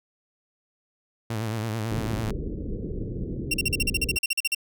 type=tone with vibrato; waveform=sawtooth; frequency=110.8 Hz; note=A2; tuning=13 cents sharp; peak=-23 dBFS; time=1.3-2.31 s; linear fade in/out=5 ms; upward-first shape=sine; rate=9.1 Hz; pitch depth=86 cents each way
type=low-pass noise; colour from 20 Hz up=pink; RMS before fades=-31 dBFS; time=1.91-4.17 s; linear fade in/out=0 ms; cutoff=460 Hz; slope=48 dB/octave
type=tone bursts; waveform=sawtooth; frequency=2744 Hz; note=F7; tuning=31 cents flat; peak=-18 dBFS; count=15; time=3.51-4.548 s; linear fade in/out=5 ms; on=30 ms; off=42 ms
effects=none